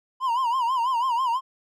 triangle tone with vibrato, 987.8 Hz, B5, in tune, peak -19 dBFS, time 0.2-1.41 s, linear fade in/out 50 ms, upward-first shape sine, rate 6.1 Hz, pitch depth 130 cents each way, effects none

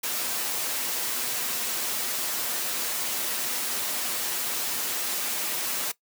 white noise with comb filter, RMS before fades -29 dBFS, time 0.03-5.92 s, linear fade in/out 10 ms, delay 8.3 ms, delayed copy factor +0.5, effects noise-tail reverb RT60 0.1 s tail -18 dB re dry + high-pass 200 Hz 12 dB/octave

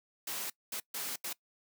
white noise bursts at uneven times, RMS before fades -38 dBFS, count 4, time 0.27-0.5 / 0.72-0.8 / 0.94-1.16 / 1.24-1.33 s, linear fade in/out 5 ms, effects noise-tail reverb RT60 0.1 s tail -22 dB re dry + high-pass 200 Hz 12 dB/octave

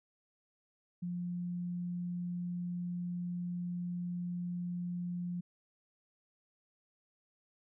sine tone, 176.2 Hz, F3, 16 cents sharp, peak -35 dBFS, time 1.02-5.41 s, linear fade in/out 10 ms, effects none

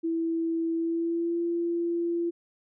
sine tone with pitch glide, 329.6 to 341 Hz, E4 to F4, 0 to -41 cents, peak -25 dBFS, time 0.03-2.31 s, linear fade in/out 20 ms, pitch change +59 cents, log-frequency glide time 0.74-1.4 s, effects none

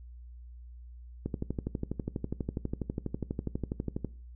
click train, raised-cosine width 3 ms, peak -19 dBFS, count 35, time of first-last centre 1.26-4.047 s, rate 12.2 Hz, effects noise-tail reverb RT60 0.4 s tail -20 dB re dry + added 60 Hz sine -45 dBFS peak until 4.35 s

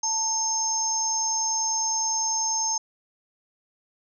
sine tone cluster, 889 / 5270 / 6380 Hz, A5 / E8 / G8, +18 / -1 / +30 cents, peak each -30 / -32 / -24 dBFS, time 0.03-2.78 s, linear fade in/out 5 ms, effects none

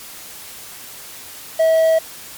triangle tone, 646 Hz, E5, 35 cents flat, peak -9 dBFS, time 1.59-1.99 s, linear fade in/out 10 ms, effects white hiss -36 dBFS RMS until 2.37 s + MP3 96 kbps

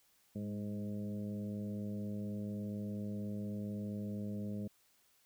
harmonic tone with a mistuned harmonic, 104.2 Hz, G#2, 6 cents sharp, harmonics 1 / 2 / 3 / 4 / 5 / 6, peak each -44 / -39 / -52 / -52 / -52 / -56 dBFS, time 0.35-4.68 s, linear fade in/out 10 ms, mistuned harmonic 2, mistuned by -28 cents, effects white hiss -71 dBFS RMS until 5.25 s

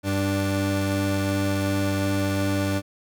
30% pulse tone pair together, 97 / 293.7 Hz, G2 / D4, -18 / 0 cents, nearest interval octave + perfect fifth, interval 1918 cents, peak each -22 dBFS, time 0.03-2.82 s, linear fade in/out 50 ms, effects none

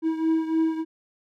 triangle beating tone pair, 321.3 / 324.7 Hz, E4 / E4, -44 / -26 cents, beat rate 3.4 Hz, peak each -20 / -25 dBFS, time 0.02-0.85 s, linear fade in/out 50 ms, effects none

